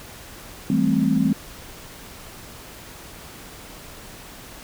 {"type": "chord", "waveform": "sine", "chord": "A minor seventh", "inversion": "second", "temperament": "equal with one note detuned", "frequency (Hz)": [164.81, 198.73, 220, 261.6], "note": ["E3", "G3", "A3", "C4"], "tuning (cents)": [0, 24, 0, 0], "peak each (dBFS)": [-24, -22, -22, -21], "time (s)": [0.7, 1.33], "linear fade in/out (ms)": 2, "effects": ["pink hiss -41 dBFS RMS until 4.63 s"]}